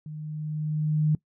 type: tone with level ramp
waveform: sine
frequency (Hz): 153.1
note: D#3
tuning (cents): -28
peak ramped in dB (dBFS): -35 to -18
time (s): 0.06-1.15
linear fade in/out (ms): 2
effects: noise-tail reverb RT60 0.1 s tail -21 dB re dry